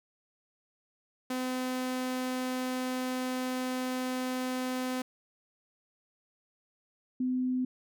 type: tone pair in turn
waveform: sawtooth / sine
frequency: 255.1 / 254.2 Hz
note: C4 / C4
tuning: -44 / -50 cents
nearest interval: unison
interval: 6 cents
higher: first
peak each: -27 dBFS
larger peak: neither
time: 1.3-5.02 / 7.2-7.65 s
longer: first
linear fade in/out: 5 ms
effects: none